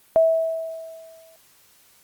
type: tone with exponential decay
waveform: sine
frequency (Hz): 651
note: E5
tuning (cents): -22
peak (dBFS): -11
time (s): 0.16-1.36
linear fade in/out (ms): 0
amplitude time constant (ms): 260
effects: white hiss -56 dBFS RMS until 2.03 s + Opus 32 kbps